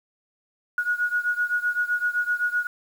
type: beating tone pair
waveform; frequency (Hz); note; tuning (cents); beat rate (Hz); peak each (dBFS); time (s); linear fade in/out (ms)
sine; 1449 / 1456.8; F#6 / F#6; -37 / -27; 7.8; -24 / -26; 0.78-2.67; 2
effects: 8-bit